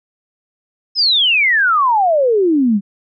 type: exponential sweep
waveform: sine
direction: down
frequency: 5274 to 190.4 Hz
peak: -10 dBFS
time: 0.95-2.81 s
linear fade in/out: 50 ms
effects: none